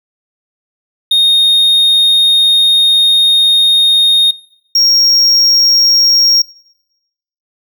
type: tone pair in turn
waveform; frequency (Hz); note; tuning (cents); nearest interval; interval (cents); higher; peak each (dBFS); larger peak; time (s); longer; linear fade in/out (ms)
triangle; 3702 / 5578; A#7 / F8; -13 / -3; perfect fifth; 710; second; -5; neither; 1.11-4.31 / 4.75-6.42; first; 5
effects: noise-tail reverb RT60 1.0 s tail -24 dB re dry